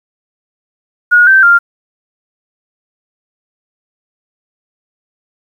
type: tone with pitch steps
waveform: sine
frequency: 1445 / 1555 / 1396 Hz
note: F#6 / G6 / F6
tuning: -41 / -14 / -1 cents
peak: -3 dBFS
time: 1.11-1.59 s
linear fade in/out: 20 ms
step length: 160 ms
effects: 7-bit